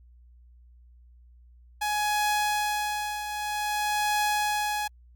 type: tone with tremolo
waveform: sawtooth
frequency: 838 Hz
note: G#5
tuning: 15 cents sharp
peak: -19 dBFS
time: 1.81-4.88 s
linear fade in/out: 10 ms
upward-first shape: triangle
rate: 0.52 Hz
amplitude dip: 65%
effects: added 60 Hz sine -51 dBFS peak until 5.15 s + Opus 48 kbps